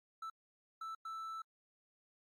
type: tone bursts at uneven times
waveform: triangle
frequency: 1321 Hz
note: E6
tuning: 3 cents sharp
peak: -40 dBFS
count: 3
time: 0.22-0.3 / 0.81-0.95 / 1.05-1.42 s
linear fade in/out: 5 ms
effects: AAC 48 kbps